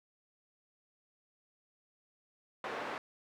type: band-pass noise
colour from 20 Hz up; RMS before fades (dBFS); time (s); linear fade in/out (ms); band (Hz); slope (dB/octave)
pink; -40; 2.64-2.98; 2; 440 to 1900; 12
effects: none